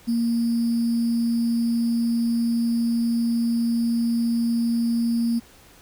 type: tone with sample-and-hold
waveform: sine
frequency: 233.1 Hz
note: A#3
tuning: in tune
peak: -19 dBFS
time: 0.07-5.4 s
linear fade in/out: 20 ms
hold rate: 4900 Hz
effects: pink hiss -51 dBFS RMS until 5.81 s